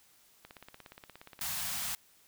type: click train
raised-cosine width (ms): 0.3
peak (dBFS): -32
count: 17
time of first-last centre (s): 0.45-1.391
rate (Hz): 17
type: band-stop noise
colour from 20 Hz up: white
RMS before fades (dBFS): -36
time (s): 1.41-1.95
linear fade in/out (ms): 2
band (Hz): 230 to 650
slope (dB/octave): 48
effects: white hiss -64 dBFS RMS until 2.27 s